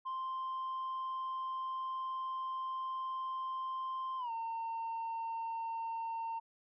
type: tone with pitch glide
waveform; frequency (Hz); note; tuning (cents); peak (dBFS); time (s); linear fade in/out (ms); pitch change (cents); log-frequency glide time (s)
sine; 1046.5 to 911; C6 to A#5; 0 to -40; -34; 0.05-6.4; 20; -240; 4.18-4.31
effects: tanh soft clip ceiling -35 dBFS